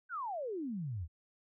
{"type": "exponential sweep", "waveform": "sine", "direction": "down", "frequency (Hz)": [1568, 74.1], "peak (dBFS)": -36, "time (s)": [0.09, 1.08], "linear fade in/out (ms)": 50, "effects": []}